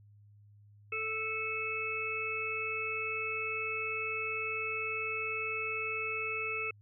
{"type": "harmonic tone with a mistuned harmonic", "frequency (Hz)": 440, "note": "A4", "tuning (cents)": 0, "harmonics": [1, 3, 5, 6], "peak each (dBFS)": [-41, -41, -40, -35], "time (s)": [0.92, 6.71], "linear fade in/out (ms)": 5, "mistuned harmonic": 6, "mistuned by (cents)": -25, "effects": ["added 103 Hz sine -56 dBFS peak until 6.81 s"]}